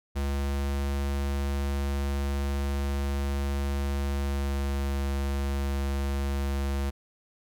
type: tone with pitch glide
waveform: square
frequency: 69.8 to 69.28 Hz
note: C#2 to C#2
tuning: +13 to 0 cents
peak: -27 dBFS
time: 0.15-6.91 s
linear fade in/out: 20 ms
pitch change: -13 cents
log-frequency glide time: 4.21-4.66 s
effects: none